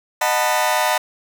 sawtooth chord, B dominant seventh, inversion first, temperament just, 617.4 / 740.8 / 889 / 987.8 Hz, D#5 / F#5 / A5 / B5, -14 / +2 / +18 / 0 cents, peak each -18 dBFS, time 0.21-0.98 s, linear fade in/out 5 ms, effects none

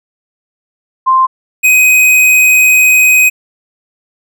sine / square tone pair in turn, 1046.5 / 2511 Hz, C6 / D#7, 0 / +15 cents, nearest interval octave + minor third, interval 1515 cents, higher second, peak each -5 dBFS, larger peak neither, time 1.06-1.27 / 1.63-3.3 s, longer second, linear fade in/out 20 ms, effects none

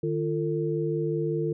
sine tone cluster, 152.6 / 343.3 / 448.7 Hz, D#3 / F4 / A4, -33 / -30 / +34 cents, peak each -29 dBFS, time 0.03-1.53 s, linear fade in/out 5 ms, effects none

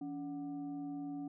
sine tone with frequency modulation, 284.4 Hz, C#4, 45 cents sharp, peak -39 dBFS, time 0.01-1.28 s, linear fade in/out 5 ms, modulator 452 Hz, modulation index 0.46, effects none

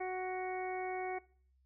harmonic tone with a mistuned harmonic, 370 Hz, F#4, in tune, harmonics 1 / 2 / 3 / 4 / 5 / 6, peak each -39 / -39 / -51 / -53 / -51 / -47 dBFS, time 0-1.19 s, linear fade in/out 10 ms, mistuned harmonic 5, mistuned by +18 cents, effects noise-tail reverb RT60 0.5 s tail -22 dB re dry + added 65 Hz sine -68 dBFS peak until 1.65 s

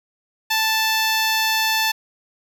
10% pulse tone, 880 Hz, A5, in tune, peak -9 dBFS, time 0.5-1.92 s, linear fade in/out 10 ms, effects none

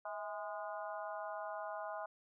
harmonic tone with a mistuned harmonic, 205.9 Hz, G#3, 15 cents flat, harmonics 3 / 4 / 5 / 6 / 7, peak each -44 / -46 / -48 / -50 / -51 dBFS, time 0.05-2.06 s, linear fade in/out 5 ms, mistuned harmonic 3, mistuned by +69 cents, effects none

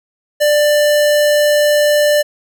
square tone, 592 Hz, D5, 14 cents sharp, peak -10 dBFS, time 0.4-2.23 s, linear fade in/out 20 ms, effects none

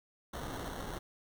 pink noise with sample-and-hold, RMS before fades -41 dBFS, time 0.33-0.99 s, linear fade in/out 10 ms, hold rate 2450 Hz, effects none

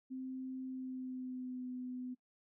sine tone with pitch glide, 260 to 251.7 Hz, C4 to B3, -11 to +33 cents, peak -40 dBFS, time 0.1-2.15 s, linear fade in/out 20 ms, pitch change -56 cents, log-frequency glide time 0.66-1.69 s, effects noise-tail reverb RT60 0.1 s tail -21 dB re dry

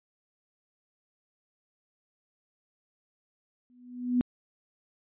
sine tone with exponential growth, 246.9 Hz, B3, in tune, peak -19 dBFS, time 3.7-4.21 s, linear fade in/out 0 ms, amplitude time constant 110 ms, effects resampled to 8000 Hz

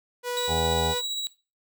sawtooth tone, 489.4 Hz, B4, 16 cents flat, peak -24 dBFS, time 0.23-1.02 s, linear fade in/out 50 ms
35% pulse tone with tremolo, 3886 Hz, B7, 29 cents flat, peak -24 dBFS, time 0.37-1.27 s, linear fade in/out 0 ms, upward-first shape triangle, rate 15 Hz, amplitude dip 35%
harmonic tone, 81.9 Hz, E2, 11 cents flat, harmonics 1 / 2 / 3 / 5 / 6 / 7 / 8 / 9 / 10, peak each -30 / -33 / -39 / -34 / -40 / -40 / -41 / -33 / -30 dBFS, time 0.47-0.95 s, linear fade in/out 50 ms
effects noise-tail reverb RT60 0.3 s tail -18 dB re dry

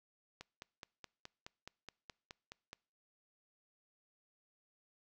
click train, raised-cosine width 0.2 ms, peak -30 dBFS, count 12, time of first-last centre 0.41-2.731 s, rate 4.74 Hz, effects noise-tail reverb RT60 0.5 s tail -26 dB re dry

